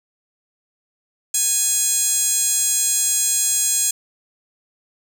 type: tone with high-pass filter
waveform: 15% pulse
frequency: 830.6 Hz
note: G#5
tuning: in tune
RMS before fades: -19 dBFS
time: 1.34-3.91 s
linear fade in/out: 5 ms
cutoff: 6600 Hz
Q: 3.4
effects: none